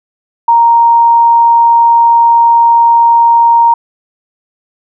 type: tone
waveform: sine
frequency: 932.3 Hz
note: A#5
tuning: in tune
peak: -3 dBFS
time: 0.48-3.74 s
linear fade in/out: 5 ms
effects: none